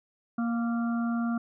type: harmonic tone with a mistuned harmonic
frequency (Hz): 233.9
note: A#3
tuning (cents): +6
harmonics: 1 / 3 / 5 / 6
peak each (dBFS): -26 / -39 / -41 / -40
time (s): 0.38-1.38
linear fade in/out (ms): 5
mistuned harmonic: 6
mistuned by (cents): -22
effects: none